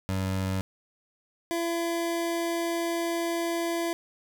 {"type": "tone pair in turn", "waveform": "25% pulse", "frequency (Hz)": [95, 337.5], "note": ["F#2", "E4"], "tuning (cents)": [46, 41], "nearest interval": "octave + minor seventh", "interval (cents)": 2195, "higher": "second", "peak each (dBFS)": -23, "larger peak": "neither", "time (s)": [[0.09, 0.61], [1.51, 3.93]], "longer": "second", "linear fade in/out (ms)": 0, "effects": []}